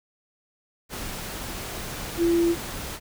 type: tone in noise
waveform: sine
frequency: 339.6 Hz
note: F4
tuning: 48 cents flat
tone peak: -18 dBFS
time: 2.17-2.56 s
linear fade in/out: 50 ms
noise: pink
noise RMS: -34 dBFS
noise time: 0.89-3 s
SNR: +13 dB
effects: none